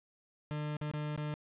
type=tone with dropouts; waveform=40% pulse; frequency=150 Hz; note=D3; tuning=37 cents sharp; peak=-34 dBFS; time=0.51-1.34 s; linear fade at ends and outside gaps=0 ms; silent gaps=0.768-0.813 / 0.914-0.937 / 1.162-1.177 s; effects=resampled to 8000 Hz + 11-bit